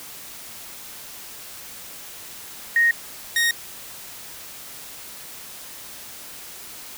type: tone pair in turn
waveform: sine / sawtooth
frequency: 1864.7 / 1864.7 Hz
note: A#6 / A#6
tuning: 0 / 0 cents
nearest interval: unison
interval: 0 cents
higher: neither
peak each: -14 / -14 dBFS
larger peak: neither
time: 2.76-2.91 / 3.36-3.51 s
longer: neither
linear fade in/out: 2 ms
effects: white hiss -39 dBFS RMS until 6.97 s